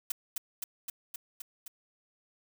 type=noise with echo; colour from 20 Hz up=blue; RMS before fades=-31 dBFS; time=0.1-0.12 s; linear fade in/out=5 ms; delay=260 ms; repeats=6; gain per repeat=-2 dB; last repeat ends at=1.68 s; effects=none